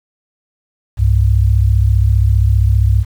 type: tone pair together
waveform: sine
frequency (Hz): 65.41 / 100.53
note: C2 / G2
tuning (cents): 0 / +44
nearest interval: perfect fifth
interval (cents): 744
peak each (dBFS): -11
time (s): 0.97-3.05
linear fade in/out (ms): 50
effects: 7-bit